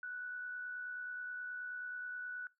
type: tone with amplitude modulation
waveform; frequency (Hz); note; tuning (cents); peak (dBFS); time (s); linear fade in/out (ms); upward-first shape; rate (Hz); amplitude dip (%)
sine; 1480; F#6; 0; -39; 0.03-2.47; 2; sine; 69.4; 35
effects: noise-tail reverb RT60 0.2 s tail -20 dB re dry